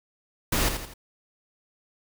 pink noise with echo, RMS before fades -24 dBFS, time 0.52-0.69 s, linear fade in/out 5 ms, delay 83 ms, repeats 3, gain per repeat -7 dB, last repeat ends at 0.939 s, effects none

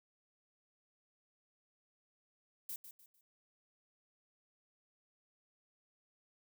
violet noise with echo, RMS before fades -43 dBFS, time 2.69-2.76 s, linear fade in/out 2 ms, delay 150 ms, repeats 3, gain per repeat -10 dB, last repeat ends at 3.21 s, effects none

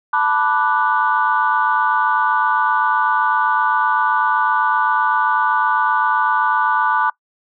sine chord, B minor seventh, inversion third, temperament equal, 880 / 987.8 / 1174.7 / 1480 Hz, A5 / B5 / D6 / F#6, 0 / 0 / 0 / 0 cents, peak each -19 dBFS, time 0.13-7.1 s, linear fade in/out 5 ms, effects noise-tail reverb RT60 0.1 s tail -22 dB re dry + tanh soft clip ceiling -4 dBFS

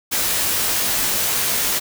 white noise with comb filter, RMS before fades -20 dBFS, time 0.11-1.8 s, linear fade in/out 20 ms, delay 17 ms, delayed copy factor -0.65, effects none

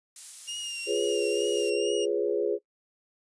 violet noise, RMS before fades -37 dBFS, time 0.16-1.7 s, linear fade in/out 2 ms
sawtooth tone with vibrato, 2817 Hz, F7, 14 cents sharp, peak -30 dBFS, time 0.47-2.06 s, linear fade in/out 20 ms, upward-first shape triangle, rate 2.2 Hz, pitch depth 46 cents each way
sine chord, C# dominant seventh, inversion first, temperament equal, 349.2 / 415.3 / 493.9 / 554.4 Hz, E#4 / G#4 / B4 / C#5, 0 / 0 / 0 / 0 cents, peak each -31 / -27 / -31 / -33 dBFS, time 0.86-2.59 s, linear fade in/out 50 ms
effects noise-tail reverb RT60 0.1 s tail -22 dB re dry + resampled to 22050 Hz

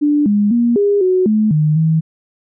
sine tone with pitch steps, 294.1 / 205.9 / 237.2 / 406.2 / 369.8 / 214.9 / 152.7 / 159.8 Hz, D4 / G#3 / A#3 / G#4 / F#4 / A3 / D#3 / D#3, +3 / -15 / +30 / -38 / -1 / -41 / -32 / +47 cents, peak -10 dBFS, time 0.01-2.01 s, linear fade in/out 20 ms, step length 250 ms, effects none

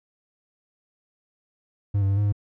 triangle tone with pitch steps, 101.1 / 97.7 / 98.8 / 103.2 / 102 Hz, G#2 / G2 / G2 / G#2 / G#2, -46 / -5 / +14 / -10 / -31 cents, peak -17 dBFS, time 1.94-2.325 s, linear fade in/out 10 ms, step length 77 ms, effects none

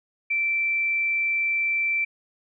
sine tone, 2338 Hz, D7, 8 cents flat, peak -21 dBFS, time 0.3-2.05 s, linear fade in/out 10 ms, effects none

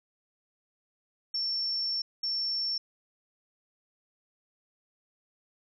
sine tone bursts at uneven times, 5430 Hz, F8, 50 cents flat, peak -28 dBFS, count 2, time 1.34-2.02 / 2.23-2.78 s, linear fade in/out 5 ms, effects none

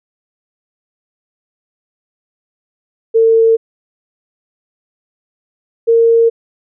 sine tone pair in turn, 451.8 / 460 Hz, A4 / A#4, +46 / -23 cents, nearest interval unison, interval 31 cents, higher second, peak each -6 dBFS, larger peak neither, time 3.14-3.57 / 5.87-6.3 s, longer neither, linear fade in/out 20 ms, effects none

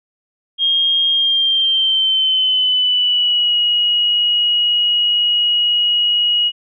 sine tone with pitch glide, 3235 to 2899 Hz, G#7 to F#7, -46 to -36 cents, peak -12 dBFS, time 0.58-6.52 s, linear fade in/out 50 ms, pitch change -190 cents, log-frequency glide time 1.1-3.56 s, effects none

